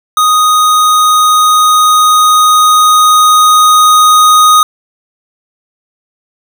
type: tone with level ramp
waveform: square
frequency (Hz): 1244.5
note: D#6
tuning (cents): 0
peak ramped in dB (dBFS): -6 to -3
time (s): 0.17-4.63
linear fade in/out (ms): 2
effects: none